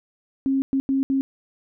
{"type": "tone bursts at uneven times", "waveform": "sine", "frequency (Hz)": 270, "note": "C#4", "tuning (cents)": -45, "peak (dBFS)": -18, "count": 4, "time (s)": [[0.46, 0.62], [0.73, 0.8], [0.89, 1.03], [1.1, 1.21]], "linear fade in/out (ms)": 0, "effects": []}